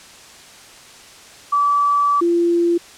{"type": "tone pair in turn", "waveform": "sine", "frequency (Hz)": [1153, 342.8], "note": ["D6", "F4"], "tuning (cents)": [-32, -32], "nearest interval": "octave + major sixth", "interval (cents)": 2100, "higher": "first", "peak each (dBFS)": -13, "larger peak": "neither", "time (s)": [[1.52, 2.21], [2.21, 2.78]], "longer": "first", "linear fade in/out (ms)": 10, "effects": ["white hiss -42 dBFS RMS until 2.97 s", "low-pass 8000 Hz 12 dB/octave"]}